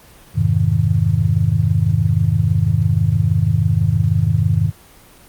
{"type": "chord", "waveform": "sine", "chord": "F minor seventh", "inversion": "none", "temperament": "just", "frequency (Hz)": [87.31, 104.77, 130.96, 157.15], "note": ["F2", "Ab2", "C3", "Eb3"], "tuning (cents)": [0, 16, 2, 18], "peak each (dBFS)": [-20, -16, -20, -18], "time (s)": [0.34, 4.72], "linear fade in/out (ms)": 50, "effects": ["pink hiss -45 dBFS RMS until 5.28 s", "Opus 24 kbps"]}